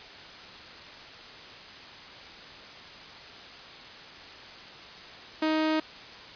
sawtooth tone, 313.2 Hz, D#4, 11 cents sharp, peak -20 dBFS, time 5.42-5.8 s, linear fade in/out 5 ms, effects white hiss -45 dBFS RMS until 6.35 s + resampled to 11025 Hz

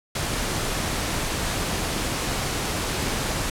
pink noise, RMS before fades -26 dBFS, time 0.15-3.5 s, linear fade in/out 5 ms, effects low-pass 11000 Hz 12 dB/octave

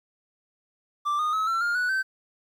triangle tone with pitch steps, 1174.7 / 1229.5 / 1287 / 1347 / 1409.9 / 1475.8 / 1544.7 Hz, D6 / D#6 / E6 / E6 / F6 / F#6 / G6, 0 / -21 / -42 / +37 / +16 / -5 / -26 cents, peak -21 dBFS, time 1.05-2.03 s, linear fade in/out 20 ms, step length 140 ms, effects 10-bit

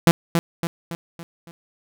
sawtooth tone with echo, 168.6 Hz, E3, 39 cents sharp, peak -6 dBFS, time 0.07-0.11 s, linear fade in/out 0 ms, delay 280 ms, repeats 5, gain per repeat -6 dB, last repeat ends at 1.51 s, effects none

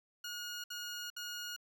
15% pulse tone bursts, 1438 Hz, F#6, 50 cents flat, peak -34 dBFS, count 3, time 0.24-1.564 s, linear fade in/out 5 ms, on 400 ms, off 62 ms, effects none

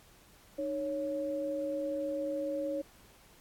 sine tone pair together, 306 / 555.7 Hz, D#4 / C#5, -29 / +4 cents, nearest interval minor seventh, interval 1033 cents, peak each -37 / -33 dBFS, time 0.58-2.82 s, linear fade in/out 10 ms, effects pink hiss -60 dBFS RMS until 3.4 s + AAC 64 kbps

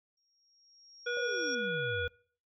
sine tone with exponential growth, 5588 Hz, F8, in tune, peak -36 dBFS, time 0.17-1.55 s, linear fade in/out 5 ms, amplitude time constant 300 ms
harmonic tone, 483.6 Hz, B4, 36 cents flat, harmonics 1 / 3 / 5 / 7, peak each -35 / -34 / -45 / -42 dBFS, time 1.06-2.08 s, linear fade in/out 10 ms
sine exponential sweep, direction down, 572 to 78.5 Hz, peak -39 dBFS, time 1.17-2.08 s, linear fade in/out 0 ms
effects noise-tail reverb RT60 0.5 s tail -24 dB re dry

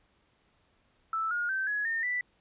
sine tone with pitch steps, 1318.5 / 1429.6 / 1550 / 1680.5 / 1822.1 / 1975.5 Hz, E6 / F6 / G6 / G#6 / A#6 / B6, 0 / +40 / -20 / +20 / -40 / 0 cents, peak -28 dBFS, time 1.13-2.21 s, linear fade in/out 2 ms, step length 180 ms, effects pink hiss -69 dBFS RMS until 2.4 s + resampled to 8000 Hz

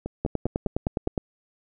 two click trains, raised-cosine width 2 ms, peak -11 / -17 dBFS, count 10 / 6, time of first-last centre 0.25-1.178 / 0.06-1.072 s, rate 9.7 / 4.94 Hz, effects none

